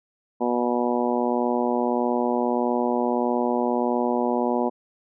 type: harmonic tone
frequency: 121.6 Hz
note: B2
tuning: 26 cents flat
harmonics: 2 / 3 / 4 / 5 / 6 / 7 / 8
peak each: -25 / -27 / -28 / -29 / -30 / -30 / -31 dBFS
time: 0.4-4.7 s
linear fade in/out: 20 ms
effects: none